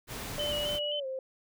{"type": "noise", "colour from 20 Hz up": "pink", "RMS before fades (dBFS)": -39, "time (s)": [0.07, 0.8], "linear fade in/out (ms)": 50}
{"type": "tone with pitch glide", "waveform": "sine", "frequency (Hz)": [590, 525.6], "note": ["D5", "C5"], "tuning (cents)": [8, 8], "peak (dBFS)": -33, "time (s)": [0.38, 1.19], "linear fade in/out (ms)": 2, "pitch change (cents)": -200, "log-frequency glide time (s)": [0.98, 1.06]}
{"type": "tone with vibrato", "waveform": "sine", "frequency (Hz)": 2987, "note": "F#7", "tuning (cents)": 16, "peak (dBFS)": -32, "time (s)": [0.39, 1], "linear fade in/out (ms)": 5, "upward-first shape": "square", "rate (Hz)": 3.8, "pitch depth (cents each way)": 38}
{"effects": []}